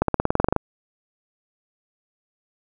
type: accelerating click train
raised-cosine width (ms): 1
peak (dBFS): -4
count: 12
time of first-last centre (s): 0.02-0.563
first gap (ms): 63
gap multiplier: 0.95
effects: none